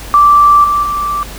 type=tone with level steps; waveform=sine; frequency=1169 Hz; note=D6; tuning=8 cents flat; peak=-3 / -9 / -13 dBFS; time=0.14-1.23 s; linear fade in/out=0 ms; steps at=0.64 / 0.83 s; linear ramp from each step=2 ms; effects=added 50 Hz sine -28 dBFS peak until 1.38 s + pink hiss -30 dBFS RMS until 1.38 s

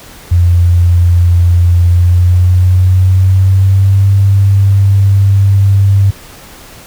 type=tone with pitch glide; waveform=sine; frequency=87.31 to 98.57 Hz; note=F2 to G2; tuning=0 to +10 cents; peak=-4 dBFS; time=0.31-6.11 s; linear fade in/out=10 ms; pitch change=+210 cents; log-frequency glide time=1.87-4.12 s; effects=pink hiss -34 dBFS RMS until 6.86 s

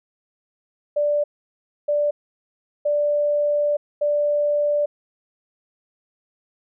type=tone bursts at uneven times; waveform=sine; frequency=587.3 Hz; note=D5; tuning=in tune; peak=-17 dBFS; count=4; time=0.96-1.24 / 1.88-2.11 / 2.85-3.77 / 4.01-4.86 s; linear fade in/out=10 ms; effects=none

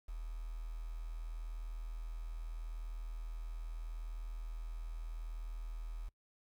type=tone with quantisation; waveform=sine; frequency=40.39 Hz; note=E1; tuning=35 cents flat; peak=-40 dBFS; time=0.08-6.09 s; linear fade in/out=10 ms; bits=10; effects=noise-tail reverb RT60 0.1 s tail -24 dB re dry

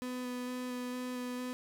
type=tone with vibrato; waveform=35% pulse; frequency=249.6 Hz; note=B3; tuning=19 cents sharp; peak=-35 dBFS; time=0.02-1.53 s; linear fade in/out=0 ms; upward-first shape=square; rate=2.2 Hz; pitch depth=9 cents each way; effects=none

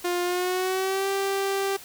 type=tone with pitch glide; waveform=sawtooth; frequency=353.4 to 392.1 Hz; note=F4 to G4; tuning=+21 to 0 cents; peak=-20 dBFS; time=0.04-1.77 s; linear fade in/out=10 ms; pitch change=+179 cents; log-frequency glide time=0.23-1.08 s; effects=white hiss -45 dBFS RMS until 1.84 s

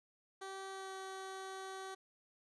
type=tone with pitch glide; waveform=15% pulse; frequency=386 to 382.2 Hz; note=G4 to G4; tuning=-27 to -44 cents; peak=-38 dBFS; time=0.41-1.95 s; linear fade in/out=10 ms; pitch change=-17 cents; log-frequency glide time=0.7-0.93 s; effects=resampled to 24000 Hz

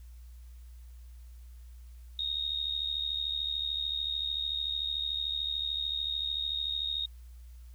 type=tone with amplitude modulation; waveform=sine; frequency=3729 Hz; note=A#7; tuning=in tune; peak=-27 dBFS; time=2.19-7.06 s; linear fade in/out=2 ms; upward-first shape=sine; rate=73.5 Hz; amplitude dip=75%; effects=added 60 Hz sine -46 dBFS peak until 7.74 s + white hiss -67 dBFS RMS until 7.74 s

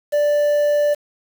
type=tone with quantisation; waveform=triangle; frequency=587.3 Hz; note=D5; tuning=in tune; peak=-12 dBFS; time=0.12-0.95 s; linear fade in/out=20 ms; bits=6; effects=none

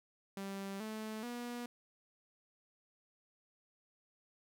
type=tone with pitch steps; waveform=sawtooth; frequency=196 / 217.5 / 241.3 Hz; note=G3 / A3 / B3; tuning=0 / -20 / -40 cents; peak=-37 dBFS; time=0.37-1.66 s; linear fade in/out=2 ms; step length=430 ms; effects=none

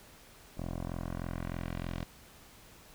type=tone with low-pass filter sweep; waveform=10% pulse; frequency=43.23 Hz; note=F1; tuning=17 cents flat; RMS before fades=-38 dBFS; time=0.57-2.05 s; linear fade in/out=10 ms; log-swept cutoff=700 to 4200 Hz; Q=1.1; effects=pink hiss -56 dBFS RMS until 2.94 s

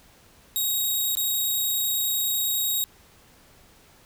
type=tone with dropouts; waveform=5% pulse; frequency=3786 Hz; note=A#7; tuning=26 cents sharp; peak=-15 dBFS; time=0.56-2.84 s; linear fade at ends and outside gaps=0 ms; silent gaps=1.152-1.171 s; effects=pink hiss -55 dBFS RMS until 4.05 s

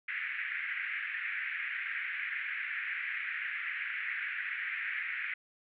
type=band-pass noise; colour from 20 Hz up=white; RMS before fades=-37 dBFS; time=0.08-5.34 s; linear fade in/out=5 ms; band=1600 to 2300 Hz; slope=48 dB/octave; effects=none

